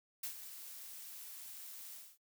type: noise with ADSR envelope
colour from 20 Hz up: blue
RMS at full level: -40 dBFS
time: 0.23-2.18 s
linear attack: 6 ms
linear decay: 95 ms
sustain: -10 dB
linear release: 240 ms
effects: noise-tail reverb RT60 0.1 s tail -23 dB re dry